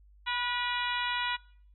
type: harmonic tone with a mistuned harmonic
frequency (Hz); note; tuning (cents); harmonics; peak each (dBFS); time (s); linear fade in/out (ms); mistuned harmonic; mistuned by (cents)
485.1; B4; -31; 2 / 3 / 4 / 5 / 6 / 7 / 8; -34 / -36 / -37 / -38 / -39 / -39 / -40; 0.26-1.37; 20; 2; +18
effects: noise-tail reverb RT60 0.6 s tail -23 dB re dry + added 50 Hz sine -55 dBFS peak until 1.74 s